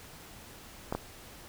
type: clicks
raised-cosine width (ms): 1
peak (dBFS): -17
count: 2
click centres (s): 0.925 / 0.95
effects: pink hiss -50 dBFS RMS until 1.48 s